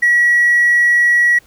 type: tone with hard clipping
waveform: sine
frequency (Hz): 1924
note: B6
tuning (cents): -46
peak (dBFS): -9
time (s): 0.02-1.39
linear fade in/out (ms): 10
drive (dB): 1
effects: pink hiss -50 dBFS RMS until 1.46 s